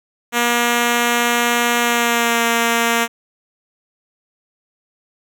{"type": "tone with pitch glide", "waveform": "5% pulse", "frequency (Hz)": [238.6, 232.6], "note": ["A#3", "A#3"], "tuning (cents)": [41, -4], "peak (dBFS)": -3, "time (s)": [0.32, 3.08], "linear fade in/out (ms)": 50, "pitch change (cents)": -45, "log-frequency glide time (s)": [1.8, 2.43], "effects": []}